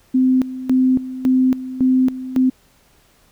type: tone with tremolo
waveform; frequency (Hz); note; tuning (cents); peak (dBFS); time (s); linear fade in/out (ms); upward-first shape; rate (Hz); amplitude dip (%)
sine; 258; C4; -24; -11; 0.14-2.5; 10; square; 1.8; 80
effects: pink hiss -55 dBFS RMS until 3.31 s